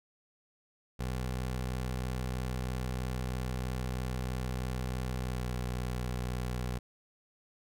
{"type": "tone with pitch glide", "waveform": "20% pulse", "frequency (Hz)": [63.1, 61.87], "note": ["B1", "B1"], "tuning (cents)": [38, 4], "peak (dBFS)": -28, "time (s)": [0.99, 6.79], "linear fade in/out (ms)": 10, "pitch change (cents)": -34, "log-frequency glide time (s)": [5.24, 5.4], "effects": []}